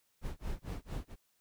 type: noise with tremolo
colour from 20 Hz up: brown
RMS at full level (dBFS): -37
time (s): 0.21-1.16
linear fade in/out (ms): 50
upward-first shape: sine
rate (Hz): 4.4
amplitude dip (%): 100
effects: white hiss -75 dBFS RMS until 1.4 s